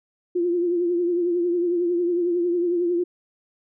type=tone with vibrato; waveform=sine; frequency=348.9 Hz; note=F4; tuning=2 cents flat; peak=-19 dBFS; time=0.35-3.04 s; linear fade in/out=10 ms; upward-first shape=triangle; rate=11 Hz; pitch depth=62 cents each way; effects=none